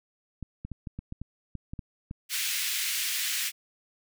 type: clicks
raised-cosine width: 5 ms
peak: -24 dBFS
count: 11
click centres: 0.427 / 0.65 / 0.717 / 0.872 / 0.99 / 1.124 / 1.216 / 1.553 / 1.735 / 1.792 / 2.111 s
type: high-pass noise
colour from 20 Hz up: pink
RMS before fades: -30 dBFS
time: 2.29-3.52 s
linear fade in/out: 50 ms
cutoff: 2000 Hz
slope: 24 dB/octave
effects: none